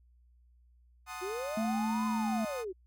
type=chord; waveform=30% pulse; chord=F# diminished seventh; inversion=none; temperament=equal; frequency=740 / 880 / 1046.5 / 1244.5 Hz; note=F#5 / A5 / C6 / Eb6; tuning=0 / 0 / 0 / 0 cents; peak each=-43 / -45 / -45 / -40 dBFS; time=1.06-2.65 s; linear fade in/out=50 ms
type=linear two-way sweep; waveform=sine; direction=up then down; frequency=350.7 to 1030 to 350.7 Hz; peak=-35 dBFS; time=1.21-2.73 s; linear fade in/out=20 ms; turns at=2.06 s
type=tone; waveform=sine; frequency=220 Hz; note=A3; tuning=in tune; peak=-30 dBFS; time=1.57-2.45 s; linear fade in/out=5 ms
effects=added 60 Hz sine -60 dBFS peak until 2.86 s